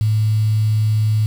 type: tone with quantisation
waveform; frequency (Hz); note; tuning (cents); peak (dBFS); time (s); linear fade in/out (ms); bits
sine; 108; A2; -32; -13; 0.01-1.26; 0; 6
effects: none